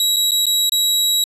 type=tone with dropouts; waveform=sawtooth; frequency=3870 Hz; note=B7; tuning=36 cents flat; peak=-11 dBFS; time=0-1.24 s; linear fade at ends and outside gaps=2 ms; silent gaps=0.162-0.166 / 0.31-0.317 / 0.457-0.466 / 0.695-0.72 s; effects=resampled to 32000 Hz